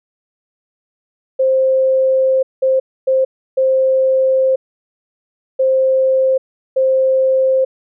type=tone bursts at uneven times; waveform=sine; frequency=526 Hz; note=C5; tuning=9 cents sharp; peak=-10 dBFS; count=6; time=1.39-2.43 / 2.62-2.8 / 3.07-3.25 / 3.57-4.56 / 5.59-6.38 / 6.76-7.65 s; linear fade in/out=10 ms; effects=none